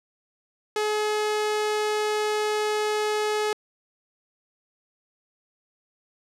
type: tone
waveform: sawtooth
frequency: 424.4 Hz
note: G#4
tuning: 38 cents sharp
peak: -19 dBFS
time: 0.76-3.53 s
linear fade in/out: 2 ms
effects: low-pass 9000 Hz 12 dB/octave